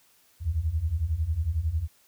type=beating tone pair; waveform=sine; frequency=73.42 / 84.42 Hz; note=D2 / E2; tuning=0 / +42 cents; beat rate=11 Hz; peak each=-29 / -26 dBFS; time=0.4-1.88 s; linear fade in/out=50 ms; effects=white hiss -62 dBFS RMS until 2.07 s